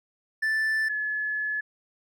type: tone pair in turn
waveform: triangle / sine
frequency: 1760 / 1711.9 Hz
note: A6 / A6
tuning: 0 / -48 cents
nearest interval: unison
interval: 48 cents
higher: first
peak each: -21 / -26 dBFS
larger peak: first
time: 0.42-0.89 / 0.89-1.61 s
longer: second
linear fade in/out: 10 ms
effects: none